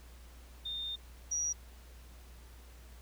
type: tone pair in turn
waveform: sine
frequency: 3636 / 5772 Hz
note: A#7 / F#8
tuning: -44 / -44 cents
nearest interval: minor sixth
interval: 800 cents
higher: second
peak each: -36 / -31 dBFS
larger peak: second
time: 0.65-0.96 / 1.31-1.53 s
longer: first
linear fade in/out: 10 ms
effects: added 60 Hz sine -51 dBFS peak until 3.01 s + pink hiss -60 dBFS RMS until 3.01 s